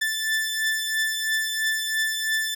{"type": "beating tone pair", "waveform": "sawtooth", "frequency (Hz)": [1760, 1763], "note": ["A6", "A6"], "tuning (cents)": [0, 3], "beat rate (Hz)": 3, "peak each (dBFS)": [-21, -25], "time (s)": [0.01, 2.55], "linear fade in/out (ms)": 10, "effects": []}